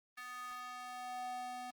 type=tone with high-pass filter sweep; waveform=square; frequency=248.7 Hz; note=B3; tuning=12 cents sharp; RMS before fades=-45 dBFS; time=0.17-1.71 s; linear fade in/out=10 ms; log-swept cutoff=1500 to 550 Hz; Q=3.5; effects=Opus 24 kbps